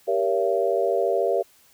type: chord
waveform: sine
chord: G diminished seventh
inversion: none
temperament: just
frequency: 392 / 470.4 / 564.5 / 677.4 Hz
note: G4 / Bb4 / Db5 / Fb5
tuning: 0 / +16 / +31 / +47 cents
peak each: -25 dBFS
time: 0.07-1.43 s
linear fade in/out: 20 ms
effects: white hiss -57 dBFS RMS until 1.73 s